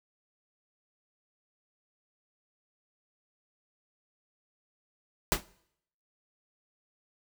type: noise with exponential decay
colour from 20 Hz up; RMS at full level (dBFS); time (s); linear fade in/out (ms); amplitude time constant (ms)
pink; -21; 5.32-5.44; 0; 24
effects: noise-tail reverb RT60 0.7 s tail -22 dB re dry